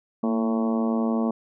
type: harmonic tone with a mistuned harmonic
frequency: 111.6 Hz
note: A2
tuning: 25 cents sharp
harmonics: 2 / 3 / 4 / 5 / 6 / 7 / 8 / 9 / 10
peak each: -22 / -32 / -32 / -34 / -34 / -39 / -39 / -41 / -38 dBFS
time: 0.23-1.31 s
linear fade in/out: 5 ms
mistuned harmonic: 2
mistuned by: +45 cents
effects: none